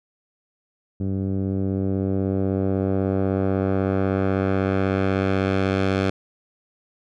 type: tone with low-pass filter sweep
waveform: 10% pulse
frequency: 96.2 Hz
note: G2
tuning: 32 cents flat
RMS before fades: -22 dBFS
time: 1-6.1 s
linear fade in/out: 5 ms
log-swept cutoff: 230 to 4000 Hz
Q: 0.74
effects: none